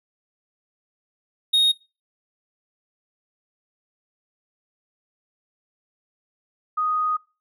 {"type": "tone pair in turn", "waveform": ["triangle", "sine"], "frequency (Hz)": [3729, 1244.4], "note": ["A#7", "D#6"], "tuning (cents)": [0, 0], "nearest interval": "octave + perfect fifth", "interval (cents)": 1900, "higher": "first", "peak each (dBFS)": [-13, -20], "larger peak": "first", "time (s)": [[1.53, 1.72], [6.77, 7.17]], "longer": "second", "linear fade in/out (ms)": 10, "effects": ["noise-tail reverb RT60 0.3 s tail -24 dB re dry"]}